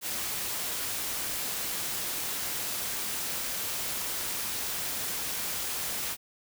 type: noise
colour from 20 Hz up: white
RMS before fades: -33 dBFS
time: 0.01-6.17 s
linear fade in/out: 50 ms
effects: none